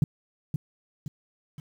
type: tone with echo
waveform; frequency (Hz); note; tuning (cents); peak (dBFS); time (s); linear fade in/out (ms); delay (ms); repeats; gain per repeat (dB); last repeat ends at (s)
sine; 146.1; D3; -9; -16; 0.02-0.04; 2; 520; 3; -7; 1.6
effects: 9-bit